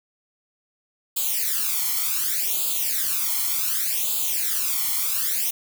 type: noise with flanger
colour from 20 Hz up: blue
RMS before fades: -24 dBFS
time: 1.16-5.51 s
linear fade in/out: 10 ms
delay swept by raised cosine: 0.26 to 0.94 ms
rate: 0.67 Hz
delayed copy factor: +1
effects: none